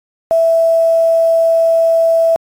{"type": "tone with quantisation", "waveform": "sine", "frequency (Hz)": 659.3, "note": "E5", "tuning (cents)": 0, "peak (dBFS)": -8, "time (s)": [0.31, 2.36], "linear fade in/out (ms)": 0, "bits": 6, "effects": ["AAC 64 kbps"]}